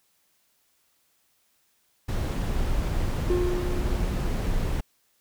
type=noise; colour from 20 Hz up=brown; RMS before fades=-26 dBFS; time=2.08-4.81 s; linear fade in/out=10 ms
type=tone with exponential decay; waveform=triangle; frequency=356.7 Hz; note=F4; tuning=37 cents sharp; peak=-19 dBFS; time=3.3-4.73 s; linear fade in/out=1 ms; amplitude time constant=310 ms
effects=white hiss -68 dBFS RMS until 5.2 s